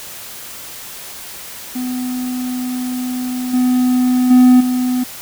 triangle tone with level steps, 251.4 Hz, B3, 31 cents sharp, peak -17 / -9 / -3 / -12 dBFS, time 1.75-5.04 s, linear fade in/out 10 ms, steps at 3.53 / 4.3 / 4.6 s, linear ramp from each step 10 ms, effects white hiss -32 dBFS RMS until 5.21 s

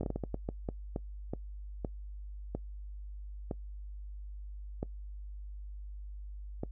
slowing click train, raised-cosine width 2 ms, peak -21 dBFS, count 16, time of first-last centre 0.01-6.634 s, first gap 22 ms, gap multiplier 1.37, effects noise-tail reverb RT60 0.1 s tail -22 dB re dry + added 50 Hz sine -41 dBFS peak until 6.71 s

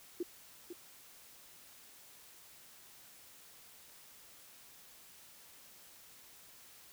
sine tone with echo, 349.2 Hz, F4, in tune, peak -33 dBFS, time 0.2-0.23 s, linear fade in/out 5 ms, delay 500 ms, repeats 1, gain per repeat -9 dB, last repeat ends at 0.73 s, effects white hiss -58 dBFS RMS until 6.92 s

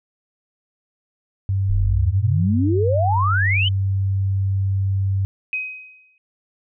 sine tone, 97.1 Hz, G2, 16 cents flat, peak -17 dBFS, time 1.49-5.25 s, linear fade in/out 0 ms
sine exponential sweep, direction up, 32.31 to 3136 Hz, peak -18 dBFS, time 1.69-3.69 s, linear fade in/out 10 ms
sine tone with exponential decay, 2521 Hz, D#7, 22 cents sharp, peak -19 dBFS, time 5.53-6.18 s, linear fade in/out 1 ms, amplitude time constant 140 ms
effects none

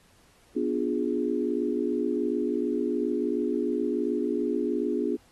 sine chord, B diminished seventh, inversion none, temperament equal with one note detuned, 246.9 / 293.7 / 352.5 / 415.3 Hz, B3 / D4 / F4 / Ab4, 0 / 0 / +16 / 0 cents, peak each -30 dBFS, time 0.55-5.17 s, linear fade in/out 20 ms, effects pink hiss -61 dBFS RMS until 5.31 s + AAC 32 kbps

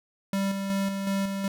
square tone with tremolo, 196 Hz, G3, in tune, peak -25 dBFS, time 0.33-1.48 s, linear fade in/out 2 ms, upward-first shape square, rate 2.7 Hz, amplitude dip 40%, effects none

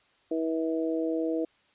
harmonic tone, 161.7 Hz, E3, 33 cents flat, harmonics 2 / 3 / 4, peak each -28 / -31 / -35 dBFS, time 0.31-1.45 s, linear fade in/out 5 ms, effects white hiss -65 dBFS RMS until 1.74 s + resampled to 8000 Hz

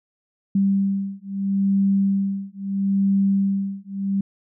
sine beating tone pair, 196 / 196.76 Hz, G3 / G3, 0 / +7 cents, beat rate 0.76 Hz, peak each -21 dBFS, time 0.55-4.21 s, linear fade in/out 5 ms, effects none

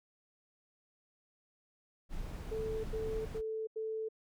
brown noise, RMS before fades -41 dBFS, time 2.09-3.42 s, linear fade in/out 50 ms
sine tone bursts, 440 Hz, A4, in tune, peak -35 dBFS, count 4, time 2.51-4.088 s, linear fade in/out 10 ms, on 330 ms, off 86 ms
effects none

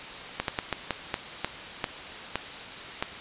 slowing click train, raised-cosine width 0.3 ms, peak -10 dBFS, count 10, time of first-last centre 0.4-3.025 s, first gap 82 ms, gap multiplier 1.3, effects white hiss -39 dBFS RMS until 3.2 s + resampled to 8000 Hz

